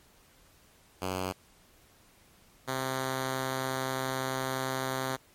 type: tone pair in turn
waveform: 5% pulse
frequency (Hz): 93 / 131.52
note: F#2 / C3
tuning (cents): +9 / +9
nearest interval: tritone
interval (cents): 600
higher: second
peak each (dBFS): -20 / -19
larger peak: second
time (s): 1.01-1.33 / 2.67-5.17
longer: second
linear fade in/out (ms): 20
effects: pink hiss -61 dBFS RMS until 5.34 s + MP3 64 kbps